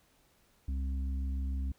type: harmonic tone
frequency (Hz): 66.7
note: C2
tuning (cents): +34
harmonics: 1 / 3 / 4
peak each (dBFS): -31 / -47 / -47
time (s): 0.68-1.72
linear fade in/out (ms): 5
effects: pink hiss -68 dBFS RMS until 1.78 s